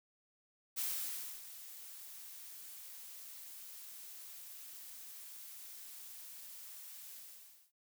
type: noise with ADSR envelope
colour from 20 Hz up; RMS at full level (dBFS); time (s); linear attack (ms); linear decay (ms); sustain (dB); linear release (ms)
blue; -37; 0.76-7.72; 24; 620; -14; 570
effects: none